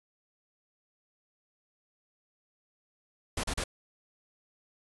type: noise bursts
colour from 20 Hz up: pink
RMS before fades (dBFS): -32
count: 3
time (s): 3.37-3.64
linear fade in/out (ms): 5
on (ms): 66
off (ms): 36
effects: resampled to 24000 Hz